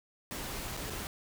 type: noise with dropouts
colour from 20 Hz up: pink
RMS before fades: -39 dBFS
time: 0.31-1.07 s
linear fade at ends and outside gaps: 0 ms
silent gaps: 0.768-0.773 / 0.899-0.904 s
effects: none